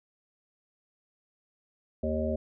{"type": "harmonic tone", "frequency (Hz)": 77.78, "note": "D#2", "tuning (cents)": 0, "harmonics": [1, 3, 5, 7, 8], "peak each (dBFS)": [-33, -32, -36, -34, -33], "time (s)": [2.03, 2.36], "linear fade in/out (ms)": 5, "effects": []}